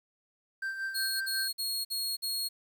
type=tone with tremolo; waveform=triangle; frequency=1568 Hz; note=G6; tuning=in tune; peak=-29 dBFS; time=0.62-1.48 s; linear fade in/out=5 ms; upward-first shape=sine; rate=5.5 Hz; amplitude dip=55%
type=tone bursts; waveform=sawtooth; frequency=4305 Hz; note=C8; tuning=49 cents sharp; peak=-28 dBFS; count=5; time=0.94-2.49 s; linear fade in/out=20 ms; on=270 ms; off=50 ms
effects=10-bit